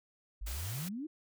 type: exponential sweep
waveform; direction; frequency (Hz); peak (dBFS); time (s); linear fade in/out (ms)
sine; up; 45.04 to 329.6; -37; 0.41-1.07; 10
type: noise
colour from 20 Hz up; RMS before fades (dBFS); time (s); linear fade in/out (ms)
white; -44; 0.46-0.89; 10
effects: none